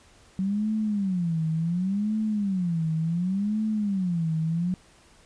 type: tone with vibrato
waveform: sine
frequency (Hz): 186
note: F#3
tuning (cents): +9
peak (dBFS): -23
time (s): 0.39-4.74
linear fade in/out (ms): 0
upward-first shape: sine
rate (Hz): 0.69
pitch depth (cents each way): 270
effects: pink hiss -56 dBFS RMS until 5.25 s + resampled to 22050 Hz